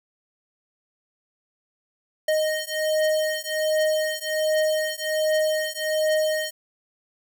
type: beating tone pair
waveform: square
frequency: 620 / 621.3 Hz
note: D#5 / D#5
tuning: -6 / -3 cents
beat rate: 1.3 Hz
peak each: -25 dBFS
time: 2.28-6.51 s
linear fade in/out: 5 ms
effects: none